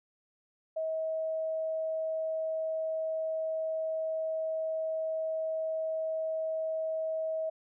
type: tone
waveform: sine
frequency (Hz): 639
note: D#5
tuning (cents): +46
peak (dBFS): -30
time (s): 0.76-7.5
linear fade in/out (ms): 10
effects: none